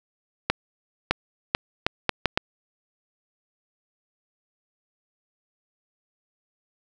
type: accelerating click train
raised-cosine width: 0.3 ms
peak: -3 dBFS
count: 7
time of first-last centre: 0.5-2.375 s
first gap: 610 ms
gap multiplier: 0.72
effects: none